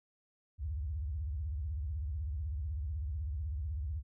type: tone with vibrato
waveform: sine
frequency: 73.6 Hz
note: D2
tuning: 4 cents sharp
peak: -34 dBFS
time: 0.58-4.03 s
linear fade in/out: 50 ms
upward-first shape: sine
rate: 16 Hz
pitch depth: 300 cents each way
effects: none

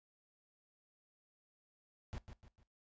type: noise with echo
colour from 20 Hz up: brown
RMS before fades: -43 dBFS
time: 2.13-2.18 s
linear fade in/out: 0 ms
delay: 150 ms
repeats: 3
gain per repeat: -8 dB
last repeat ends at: 2.63 s
effects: noise-tail reverb RT60 0.2 s tail -19 dB re dry + resampled to 16000 Hz

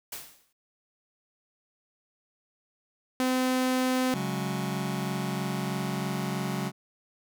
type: noise with exponential decay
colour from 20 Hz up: white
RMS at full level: -35 dBFS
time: 0.12-0.53 s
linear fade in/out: 5 ms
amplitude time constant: 87 ms
type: tone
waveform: sawtooth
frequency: 256.3 Hz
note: C4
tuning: 36 cents flat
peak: -20 dBFS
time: 3.2-4.14 s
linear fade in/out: 0 ms
type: chord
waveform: sawtooth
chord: C# suspended fourth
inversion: none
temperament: just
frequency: 138.59 / 184.79 / 207.9 Hz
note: C#3 / F#3 / G#3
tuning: 0 / -2 / +2 cents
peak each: -29 / -28 / -30 dBFS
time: 4.12-6.72 s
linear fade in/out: 50 ms
effects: none

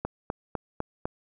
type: click train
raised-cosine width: 1 ms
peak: -15 dBFS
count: 5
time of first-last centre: 0.05-1.055 s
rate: 3.98 Hz
effects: none

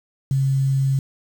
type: tone with quantisation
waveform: sine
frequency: 135.3 Hz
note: C#3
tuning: 42 cents flat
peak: -16 dBFS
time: 0.31-0.99 s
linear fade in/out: 2 ms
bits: 7
effects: none

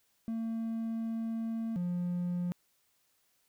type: tone pair in turn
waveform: triangle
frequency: 226.3 / 176.68 Hz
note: A3 / F3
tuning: +49 / +20 cents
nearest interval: major third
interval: 429 cents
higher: first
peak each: -30 / -28 dBFS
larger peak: second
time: 0.28-1.76 / 1.76-2.52 s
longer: first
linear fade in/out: 0 ms
effects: tanh soft clip ceiling -24 dBFS + white hiss -73 dBFS RMS until 3.48 s

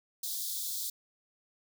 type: high-pass noise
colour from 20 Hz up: white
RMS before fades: -36 dBFS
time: 0.23-0.9 s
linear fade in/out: 5 ms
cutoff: 3400 Hz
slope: 96 dB/octave
effects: none

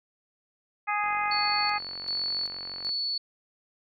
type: harmonic tone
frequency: 415.3 Hz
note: G#4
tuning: in tune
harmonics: 2 / 3 / 4 / 5 / 6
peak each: -29 / -30 / -36 / -32 / -35 dBFS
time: 0.87-1.79 s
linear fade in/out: 20 ms
type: click train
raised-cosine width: 0.5 ms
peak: -29 dBFS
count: 86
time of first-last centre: 1.04-2.892 s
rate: 45.9 Hz
type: tone with tremolo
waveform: sine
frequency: 4435 Hz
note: C#8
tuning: in tune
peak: -27 dBFS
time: 1.31-3.18 s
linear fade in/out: 5 ms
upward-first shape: square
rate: 1.3 Hz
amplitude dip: 60%
effects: none

